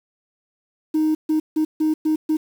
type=tone bursts at uneven times; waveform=sine; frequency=311.1 Hz; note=D#4; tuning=in tune; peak=-14 dBFS; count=6; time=0.94-1.15 / 1.29-1.4 / 1.56-1.65 / 1.8-1.94 / 2.05-2.16 / 2.29-2.37 s; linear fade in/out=10 ms; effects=tanh soft clip ceiling -14 dBFS + 7-bit